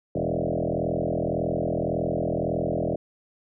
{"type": "tone with frequency modulation", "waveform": "sine", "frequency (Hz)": 380, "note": "F#4", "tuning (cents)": 46, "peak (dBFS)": -23, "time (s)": [0.15, 2.96], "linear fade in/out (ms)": 5, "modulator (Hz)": 41.8, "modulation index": 6.7, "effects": []}